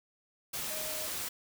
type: tone in noise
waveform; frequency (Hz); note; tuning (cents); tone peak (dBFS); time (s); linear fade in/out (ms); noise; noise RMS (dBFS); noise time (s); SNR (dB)
sine; 622.3; D#5; 0; -43; 0.7-1.07; 10; white; -37; 0.53-1.29; -9
effects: none